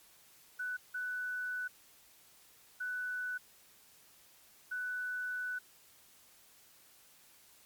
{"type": "tone bursts at uneven times", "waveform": "sine", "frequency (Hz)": 1490, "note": "F#6", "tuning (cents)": 12, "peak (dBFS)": -35, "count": 4, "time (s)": [[0.59, 0.77], [0.94, 1.68], [2.8, 3.38], [4.71, 5.59]], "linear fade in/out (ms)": 10, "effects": ["white hiss -62 dBFS RMS until 7.65 s", "MP3 96 kbps"]}